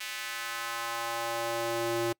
square tone with high-pass filter sweep, 116.3 Hz, A#2, 4 cents flat, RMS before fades -33 dBFS, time 0-2.13 s, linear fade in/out 10 ms, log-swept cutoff 2300 to 310 Hz, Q 1.4, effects noise-tail reverb RT60 0.1 s tail -25 dB re dry

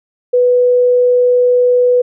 sine tone, 493.9 Hz, B4, in tune, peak -7 dBFS, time 0.33-2.02 s, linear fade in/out 10 ms, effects none

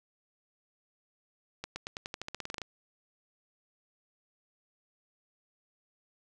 accelerating click train, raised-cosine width 0.2 ms, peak -20 dBFS, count 15, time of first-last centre 1.64-2.617 s, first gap 120 ms, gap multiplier 0.91, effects none

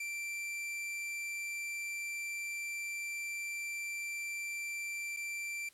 45% pulse tone with dropouts, 2349 Hz, D7, in tune, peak -37 dBFS, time 0-5.69 s, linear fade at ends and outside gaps 5 ms, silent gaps 5.165-5.169 s, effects white hiss -64 dBFS RMS until 5.73 s + low-pass 12000 Hz 12 dB/octave

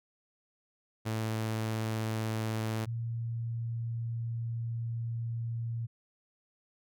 sawtooth / sine tone pair in turn, 110.5 / 115.92 Hz, A2 / A#2, +8 / -9 cents, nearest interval minor second, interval 83 cents, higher second, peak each -27 / -32 dBFS, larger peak first, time 1.05-2.86 / 2.86-5.87 s, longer second, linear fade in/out 20 ms, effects none

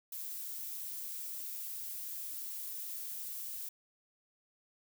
violet noise, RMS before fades -42 dBFS, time 0.12-3.69 s, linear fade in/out 5 ms, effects none

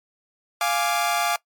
sawtooth chord, D diminished, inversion first, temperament equal, 698.5 / 830.6 / 1174.7 Hz, F5 / Ab5 / D6, 0 / 0 / 0 cents, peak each -20 / -22 / -22 dBFS, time 0.61-1.36 s, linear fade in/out 2 ms, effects noise-tail reverb RT60 0.1 s tail -21 dB re dry + MP3 96 kbps

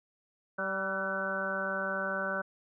harmonic tone with a mistuned harmonic, 193.4 Hz, G3, 23 cents flat, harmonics 1 / 2 / 3 / 4 / 5 / 6 / 7 / 8, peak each -41 / -44 / -36 / -45 / -44 / -42 / -39 / -34 dBFS, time 0.58-2.42 s, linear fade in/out 10 ms, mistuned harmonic 8, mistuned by -48 cents, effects none

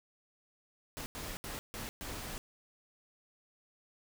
pink noise bursts at uneven times, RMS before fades -42 dBFS, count 5, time 0.97-1.06 / 1.15-1.37 / 1.44-1.59 / 1.74-1.89 / 2.01-2.38 s, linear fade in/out 0 ms, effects none

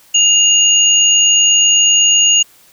sine tone pair together, 2826 / 6714 Hz, F7 / G#8, +20 / +18 cents, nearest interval octave + minor third, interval 1498 cents, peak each -10 dBFS, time 0.14-2.43 s, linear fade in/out 10 ms, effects white hiss -47 dBFS RMS until 2.72 s

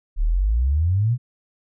sine exponential sweep, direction up, 34.65 to 128.1 Hz, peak -16 dBFS, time 0.16-1.18 s, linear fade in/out 50 ms, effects none

